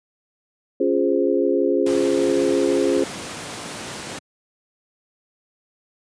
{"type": "chord", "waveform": "sine", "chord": "Db major seventh", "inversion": "none", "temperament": "equal", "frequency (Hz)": [277.2, 349.2, 415.3, 523.3], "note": ["Db4", "F4", "Ab4", "C5"], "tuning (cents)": [0, 0, 0, 0], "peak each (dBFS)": [-22, -21, -21, -23], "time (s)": [0.8, 3.04], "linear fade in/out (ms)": 5}
{"type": "noise", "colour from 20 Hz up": "pink", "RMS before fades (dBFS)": -31, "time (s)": [1.86, 4.19], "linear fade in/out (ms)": 5}
{"effects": ["high-pass 150 Hz 12 dB/octave", "resampled to 22050 Hz"]}